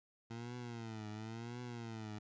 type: tone with vibrato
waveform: 20% pulse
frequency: 114.2 Hz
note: A#2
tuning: 35 cents flat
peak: -39 dBFS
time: 0.3-2.19 s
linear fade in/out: 10 ms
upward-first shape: triangle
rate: 0.95 Hz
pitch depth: 140 cents each way
effects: resampled to 16000 Hz